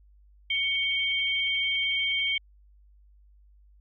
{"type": "tone pair together", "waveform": "sine", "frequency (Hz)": [2232, 3157], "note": ["C#7", "G7"], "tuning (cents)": [11, 12], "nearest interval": "tritone", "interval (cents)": 601, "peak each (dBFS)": -27, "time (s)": [0.5, 2.38], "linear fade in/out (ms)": 5, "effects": ["added 50 Hz sine -54 dBFS peak until 3.8 s"]}